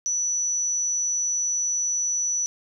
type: tone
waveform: sine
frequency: 5930 Hz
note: F#8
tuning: 3 cents sharp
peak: -22 dBFS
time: 0.06-2.46 s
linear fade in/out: 0 ms
effects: none